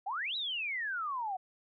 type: exponential two-way sweep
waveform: sine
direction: up then down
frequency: 726 to 3991 to 726 Hz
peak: -33 dBFS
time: 0.06-1.37 s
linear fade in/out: 10 ms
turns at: 0.36 s
effects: none